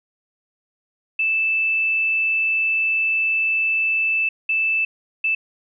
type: tone bursts at uneven times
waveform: sine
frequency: 2637 Hz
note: E7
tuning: in tune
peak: -17 dBFS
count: 3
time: 1.19-4.29 / 4.49-4.85 / 5.24-5.35 s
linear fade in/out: 5 ms
effects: none